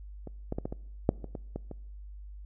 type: clicks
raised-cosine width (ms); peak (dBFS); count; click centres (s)
2; -27 / -19 / -19 / -19 / -23 / -8 / -26 / -23 / -21 / -26; 10; 0.273 / 0.524 / 0.585 / 0.655 / 0.725 / 1.091 / 1.243 / 1.352 / 1.56 / 1.713
effects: noise-tail reverb RT60 0.9 s tail -24 dB re dry + added 50 Hz sine -42 dBFS peak until 2.45 s